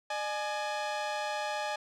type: tone pair together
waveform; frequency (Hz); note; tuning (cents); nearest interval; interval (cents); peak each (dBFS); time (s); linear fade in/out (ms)
sawtooth; 604 / 838.8; D5 / G#5; +48 / +17; tritone; 569; -32 / -30; 0.1-1.76; 5
effects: low-pass 6000 Hz 12 dB/octave